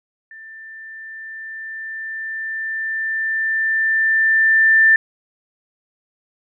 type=tone with level ramp; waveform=sine; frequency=1780 Hz; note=A6; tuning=20 cents sharp; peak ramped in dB=-36 to -8 dBFS; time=0.31-4.96 s; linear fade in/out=2 ms; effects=none